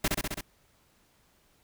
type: noise with echo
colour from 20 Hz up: pink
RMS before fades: -26 dBFS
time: 0.04-0.08 s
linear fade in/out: 5 ms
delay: 66 ms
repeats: 5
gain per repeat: -2 dB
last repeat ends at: 0.41 s
effects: pink hiss -66 dBFS RMS until 1.63 s